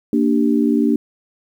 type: chord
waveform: sine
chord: G minor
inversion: first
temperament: equal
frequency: 233.1 / 293.7 / 392 Hz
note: Bb3 / D4 / G4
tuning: 0 / 0 / 0 cents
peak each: -16 / -16 / -22 dBFS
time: 0.13-0.96 s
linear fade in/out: 2 ms
effects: 8-bit